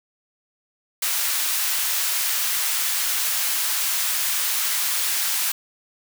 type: high-pass noise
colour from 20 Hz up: white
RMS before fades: -23 dBFS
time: 1.02-5.52 s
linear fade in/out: 5 ms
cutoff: 1100 Hz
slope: 12 dB/octave
effects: none